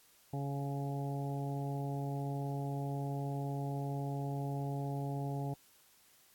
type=harmonic tone; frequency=140 Hz; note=C#3; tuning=18 cents sharp; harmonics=1 / 2 / 3 / 4 / 5 / 6; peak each=-36 / -43 / -46 / -50 / -46 / -48 dBFS; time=0.33-5.54 s; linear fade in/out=5 ms; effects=white hiss -65 dBFS RMS until 6.34 s + AAC 64 kbps